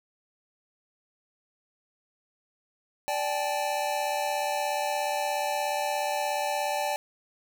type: chord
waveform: square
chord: D suspended fourth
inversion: none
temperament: equal with one note detuned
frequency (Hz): 587.3 / 784 / 860.9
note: D5 / G5 / A5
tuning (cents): 0 / 0 / -38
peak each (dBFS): -32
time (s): 3.08-6.96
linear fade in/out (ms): 0
effects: none